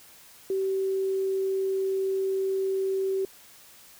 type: tone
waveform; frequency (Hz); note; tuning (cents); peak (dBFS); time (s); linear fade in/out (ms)
sine; 384.5; G4; -33; -24; 0.5-3.25; 2
effects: white hiss -52 dBFS RMS until 3.99 s